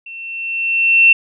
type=tone with level ramp; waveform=sine; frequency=2700 Hz; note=E7; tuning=41 cents sharp; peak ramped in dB=-30 to -4 dBFS; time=0.06-1.13 s; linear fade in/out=5 ms; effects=none